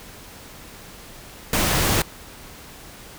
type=noise; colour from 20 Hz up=pink; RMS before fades=-20 dBFS; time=1.53-2.02 s; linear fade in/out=2 ms; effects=pink hiss -42 dBFS RMS until 3.18 s